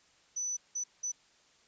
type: tone bursts at uneven times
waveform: sine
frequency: 5980 Hz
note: F#8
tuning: 17 cents sharp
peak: -32 dBFS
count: 3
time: 0.36-0.57 / 0.75-0.84 / 1.03-1.12 s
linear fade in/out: 10 ms
effects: white hiss -65 dBFS RMS until 1.67 s + resampled to 16000 Hz